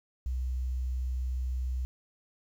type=tone; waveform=sine; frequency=63.3 Hz; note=B1; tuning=43 cents sharp; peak=-29 dBFS; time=0.26-1.85 s; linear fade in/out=0 ms; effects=10-bit